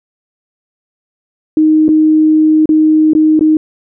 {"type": "tone with dropouts", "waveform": "sine", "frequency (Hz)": 311.1, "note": "D#4", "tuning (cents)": 0, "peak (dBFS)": -5, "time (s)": [1.57, 3.57], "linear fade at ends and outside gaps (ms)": 2, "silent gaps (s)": [[1.882, 1.889], [2.657, 2.691], [3.134, 3.15], [3.393, 3.409]], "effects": []}